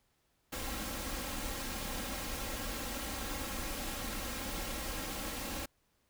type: noise with comb filter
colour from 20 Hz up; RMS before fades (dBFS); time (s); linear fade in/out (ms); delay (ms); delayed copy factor
pink; -39; 0.52-5.66; 10; 3.7; +0.65
effects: pink hiss -75 dBFS RMS until 6.09 s